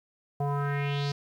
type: tone with low-pass filter sweep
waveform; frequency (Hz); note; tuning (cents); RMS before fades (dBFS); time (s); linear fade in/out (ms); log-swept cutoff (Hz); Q
square; 142.5; C#3; +48; -29; 0.4-1.12; 5; 740 to 5100; 3.6
effects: 10-bit